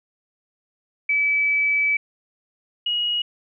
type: tone pair in turn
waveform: sine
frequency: 2298 / 2895 Hz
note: D7 / F#7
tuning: -38 / -38 cents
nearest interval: major third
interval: 400 cents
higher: second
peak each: -17 / -20 dBFS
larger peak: first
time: 1.09-1.97 / 2.86-3.22 s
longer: first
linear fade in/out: 5 ms
effects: none